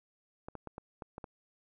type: clicks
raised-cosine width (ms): 1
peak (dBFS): -28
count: 7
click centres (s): 0.485 / 0.553 / 0.673 / 0.781 / 1.022 / 1.181 / 1.242
effects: none